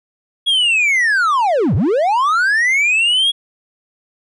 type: linear two-way sweep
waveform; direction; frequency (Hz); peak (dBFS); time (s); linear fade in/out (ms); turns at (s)
triangle; down then up; 3349 to 79.4 to 3349; -10; 0.46-3.32; 20; 1.75
effects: resampled to 24000 Hz